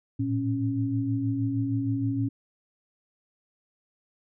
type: tone cluster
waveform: sine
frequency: 108.3 / 114.7 / 275.3 Hz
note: A2 / A#2 / C#4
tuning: -27 / -28 / -12 cents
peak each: -34 / -28 / -27 dBFS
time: 0.19-2.29 s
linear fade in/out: 10 ms
effects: none